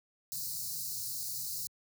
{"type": "band-stop noise", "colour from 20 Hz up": "white", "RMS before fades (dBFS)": -38, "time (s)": [0.32, 1.67], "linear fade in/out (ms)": 0, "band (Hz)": [170, 4100], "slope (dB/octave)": 96, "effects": ["high-pass 80 Hz 12 dB/octave"]}